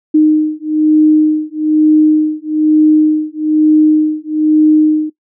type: beating tone pair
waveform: sine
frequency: 307.4 / 308.5 Hz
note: D#4 / D#4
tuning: -21 / -15 cents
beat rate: 1.1 Hz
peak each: -10 dBFS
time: 0.14-5.1 s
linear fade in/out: 10 ms
effects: noise-tail reverb RT60 0.1 s tail -19 dB re dry